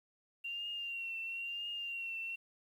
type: tone with vibrato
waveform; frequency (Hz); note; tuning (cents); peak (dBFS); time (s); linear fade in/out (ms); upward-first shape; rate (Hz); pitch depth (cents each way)
sine; 2761; F7; -20; -38; 0.44-2.36; 10; triangle; 1; 51
effects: 11-bit